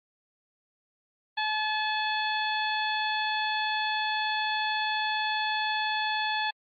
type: harmonic tone with a mistuned harmonic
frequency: 860 Hz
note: A5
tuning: 40 cents flat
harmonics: 1 / 2 / 3 / 4 / 5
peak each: -29 / -31 / -35 / -34 / -38 dBFS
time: 1.37-6.51 s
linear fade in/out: 10 ms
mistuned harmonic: 5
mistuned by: +16 cents
effects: MP3 32 kbps